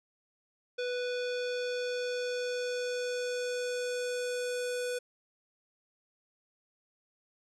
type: tone with low-pass filter sweep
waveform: square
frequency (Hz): 493.9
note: B4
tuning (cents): 0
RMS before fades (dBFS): -34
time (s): 0.78-4.99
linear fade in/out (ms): 10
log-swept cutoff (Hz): 4100 to 9300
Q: 1.6
effects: none